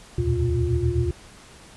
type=tone cluster; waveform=sine; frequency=74.7 / 83.4 / 115.7 / 123 / 352 Hz; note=D2 / E2 / A#2 / B2 / F4; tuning=+30 / +21 / -13 / -7 / +14 cents; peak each=-26 dBFS; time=0.18-1.11 s; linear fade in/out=5 ms; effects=pink hiss -47 dBFS RMS until 1.76 s + resampled to 24000 Hz